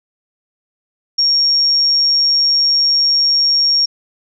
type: tone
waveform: sine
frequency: 5550 Hz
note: F8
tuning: 12 cents flat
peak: -10 dBFS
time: 1.18-3.86 s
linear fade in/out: 10 ms
effects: none